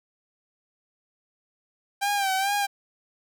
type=tone with vibrato; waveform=sawtooth; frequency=788 Hz; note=G5; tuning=9 cents sharp; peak=-19 dBFS; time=2.01-2.67 s; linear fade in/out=20 ms; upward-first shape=sine; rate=2.3 Hz; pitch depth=66 cents each way; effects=none